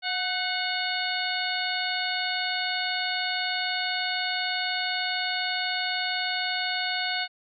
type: harmonic tone with a mistuned harmonic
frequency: 728 Hz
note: F#5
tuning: 28 cents flat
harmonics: 1 / 2 / 3 / 4 / 5 / 6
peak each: -33 / -32 / -33 / -34 / -34 / -33 dBFS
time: 0.02-7.28 s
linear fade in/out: 50 ms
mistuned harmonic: 2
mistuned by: +54 cents
effects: none